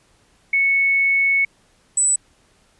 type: tone pair in turn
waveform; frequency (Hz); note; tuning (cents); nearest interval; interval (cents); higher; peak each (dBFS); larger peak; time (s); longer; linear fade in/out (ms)
sine; 2209 / 7952; C#7 / B8; -7 / +11; octave + minor seventh; 2218; second; -14; neither; 0.53-1.45 / 1.97-2.16; first; 5
effects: pink hiss -58 dBFS RMS until 2.79 s + resampled to 24000 Hz